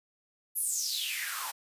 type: noise with high-pass filter sweep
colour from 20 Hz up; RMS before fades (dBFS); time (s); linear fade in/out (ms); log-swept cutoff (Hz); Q
white; -33; 0.55-1.52; 20; 12000 to 810; 6.7
effects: resampled to 32000 Hz